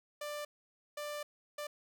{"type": "tone bursts at uneven times", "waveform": "sawtooth", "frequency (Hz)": 591, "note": "D5", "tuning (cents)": 11, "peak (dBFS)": -35, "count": 3, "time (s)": [[0.21, 0.45], [0.97, 1.23], [1.58, 1.67]], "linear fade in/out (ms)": 5, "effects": []}